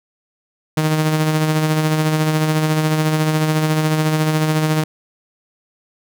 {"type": "tone with tremolo", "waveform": "sawtooth", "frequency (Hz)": 155.6, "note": "D#3", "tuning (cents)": 0, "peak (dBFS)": -9, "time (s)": [0.77, 4.84], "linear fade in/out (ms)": 5, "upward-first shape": "sine", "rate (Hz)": 14, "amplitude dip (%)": 40, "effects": []}